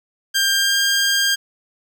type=tone with pitch glide; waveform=15% pulse; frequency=1593 to 1604.1 Hz; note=G6 to G6; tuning=+27 to +39 cents; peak=-9 dBFS; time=0.34-1.36 s; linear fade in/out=20 ms; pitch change=+12 cents; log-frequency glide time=0.52-0.77 s; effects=none